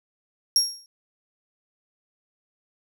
35% pulse tone with exponential decay, 5580 Hz, F8, 2 cents flat, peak -11 dBFS, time 0.56-0.86 s, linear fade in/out 1 ms, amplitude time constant 64 ms, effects none

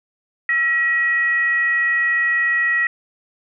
sine tone with frequency modulation, 1913 Hz, A#6, 44 cents sharp, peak -15 dBFS, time 0.49-2.87 s, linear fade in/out 2 ms, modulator 577 Hz, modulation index 0.36, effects none

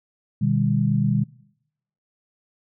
sine tone cluster, 123.8 / 153.3 / 200.4 Hz, B2 / D#3 / G3, +5 / -25 / +38 cents, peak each -22 dBFS, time 0.41-1.24 s, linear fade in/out 10 ms, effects noise-tail reverb RT60 0.8 s tail -23 dB re dry

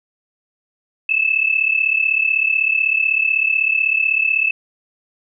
sine tone pair together, 2601 / 2637 Hz, E7 / E7, -24 / 0 cents, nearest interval unison, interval 24 cents, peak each -17 dBFS, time 1.09-4.51 s, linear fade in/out 5 ms, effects none

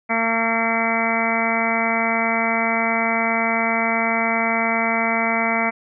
harmonic tone, 227.6 Hz, A#3, 41 cents flat, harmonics 1 / 2 / 3 / 4 / 5 / 6 / 7 / 8 / 9 / 10, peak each -25 / -31 / -24 / -27 / -30 / -28 / -34 / -32 / -24 / -25 dBFS, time 0.09-5.71 s, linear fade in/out 20 ms, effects none

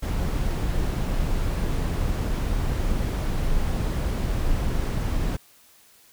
brown noise, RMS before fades -24 dBFS, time 0.02-5.37 s, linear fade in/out 10 ms, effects white hiss -55 dBFS RMS until 6.12 s

